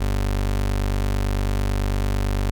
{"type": "tone", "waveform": "30% pulse", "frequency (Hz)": 49, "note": "G1", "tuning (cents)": 0, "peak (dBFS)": -17, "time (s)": [0, 2.51], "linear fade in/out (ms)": 10, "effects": []}